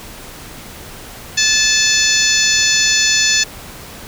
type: harmonic tone with a mistuned harmonic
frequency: 870 Hz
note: A5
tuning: 20 cents flat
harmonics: 2 / 3 / 4 / 5 / 6 / 7 / 8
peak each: -19 / -19 / -19 / -19 / -19 / -19 / -19 dBFS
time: 1.37-3.44 s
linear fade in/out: 10 ms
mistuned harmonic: 4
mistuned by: +21 cents
effects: pink hiss -34 dBFS RMS until 4.07 s